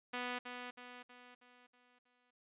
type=tone with echo; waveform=5% pulse; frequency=246.9 Hz; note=B3; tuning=in tune; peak=-27 dBFS; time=0.13-0.39 s; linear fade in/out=10 ms; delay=320 ms; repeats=6; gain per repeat=-6 dB; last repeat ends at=2.31 s; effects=resampled to 8000 Hz